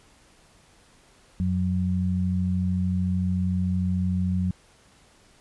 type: tone pair together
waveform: sine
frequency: 89.97 / 183.4 Hz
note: F#2 / F#3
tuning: -48 / -15 cents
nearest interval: octave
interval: 1233 cents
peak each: -25 / -24 dBFS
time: 1.4-4.51 s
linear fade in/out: 0 ms
effects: pink hiss -57 dBFS RMS until 5.4 s + resampled to 24000 Hz